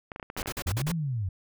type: clicks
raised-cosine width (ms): 0.5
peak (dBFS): -22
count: 9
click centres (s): 0.118 / 0.161 / 0.198 / 0.228 / 0.301 / 0.366 / 0.398 / 0.429 / 0.459
type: noise bursts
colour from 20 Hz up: pink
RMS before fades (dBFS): -33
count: 6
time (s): 0.37-0.919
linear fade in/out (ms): 5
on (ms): 54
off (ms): 45
type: linear two-way sweep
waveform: sine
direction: up then down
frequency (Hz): 73.6 to 174.61 to 86.5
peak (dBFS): -27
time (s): 0.66-1.29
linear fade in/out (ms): 5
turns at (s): 0.92
effects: none